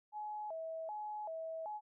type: tone with vibrato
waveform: sine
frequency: 740 Hz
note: F#5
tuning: in tune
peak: -40 dBFS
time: 0.12-1.81 s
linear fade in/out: 50 ms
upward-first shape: square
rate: 1.3 Hz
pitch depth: 230 cents each way
effects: none